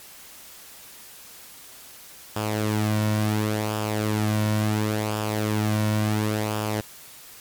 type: tone with flanger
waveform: sawtooth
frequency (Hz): 106.9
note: A2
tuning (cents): -49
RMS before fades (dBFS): -24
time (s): 2.36-6.81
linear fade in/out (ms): 5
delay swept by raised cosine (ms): 0.48 to 2.48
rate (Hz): 0.71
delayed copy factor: -0.55
effects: white hiss -45 dBFS RMS until 7.4 s + MP3 96 kbps

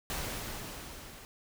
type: noise with level ramp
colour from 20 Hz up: pink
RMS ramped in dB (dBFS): -35 to -50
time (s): 0.1-1.25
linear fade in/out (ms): 0
effects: none

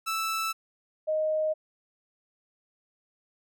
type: tone pair in turn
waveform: sawtooth / sine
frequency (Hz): 1318.5 / 622.2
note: E6 / D#5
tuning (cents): 0 / 0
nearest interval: octave + minor second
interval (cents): 1300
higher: first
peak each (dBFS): -24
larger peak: neither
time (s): 0.06-0.53 / 1.07-1.54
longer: neither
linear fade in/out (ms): 20
effects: none

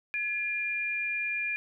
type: tone pair together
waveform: sine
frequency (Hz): 1700 / 2403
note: G#6 / D7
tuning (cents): +40 / +39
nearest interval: tritone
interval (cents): 599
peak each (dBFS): -37 / -29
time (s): 0.14-1.56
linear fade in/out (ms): 0
effects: none

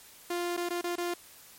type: tone with dropouts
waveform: sawtooth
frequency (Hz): 349.3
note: F4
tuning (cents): 0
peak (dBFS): -26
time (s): 0.3-1.14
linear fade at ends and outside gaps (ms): 5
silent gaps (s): 0.567-0.574 / 0.69-0.704 / 0.813-0.84 / 0.957-0.98
effects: white hiss -53 dBFS RMS until 1.58 s + MP3 64 kbps

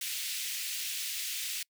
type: high-pass noise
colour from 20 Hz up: pink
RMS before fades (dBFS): -36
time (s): 0.01-1.63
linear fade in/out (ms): 5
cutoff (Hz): 2400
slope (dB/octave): 24
effects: noise-tail reverb RT60 0.1 s tail -26 dB re dry

